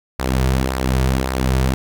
sawtooth tone with flanger, 65 Hz, C2, 11 cents flat, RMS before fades -18 dBFS, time 0.19-1.74 s, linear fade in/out 0 ms, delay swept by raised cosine 0.3 to 3.9 ms, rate 1.8 Hz, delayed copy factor -0.55, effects none

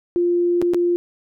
sine tone with dropouts, 349.2 Hz, F4, in tune, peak -15 dBFS, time 0.16-0.96 s, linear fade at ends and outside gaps 0 ms, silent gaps 0.616-0.624 / 0.736-0.745 s, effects none

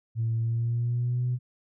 sine tone with pitch glide, 113.8 to 124.1 Hz, A#2 to B2, -41 to +9 cents, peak -23 dBFS, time 0.15-1.39 s, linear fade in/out 50 ms, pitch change +150 cents, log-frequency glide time 0.38-1.25 s, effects tanh soft clip ceiling -20 dBFS

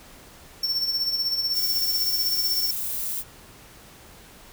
square tone with tremolo, 5430 Hz, F8, 50 cents flat, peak -21 dBFS, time 0.63-2.71 s, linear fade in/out 5 ms, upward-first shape sine, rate 16 Hz, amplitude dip 55%
violet noise, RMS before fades -29 dBFS, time 1.52-3.24 s, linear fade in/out 50 ms
effects pink hiss -48 dBFS RMS until 4.52 s

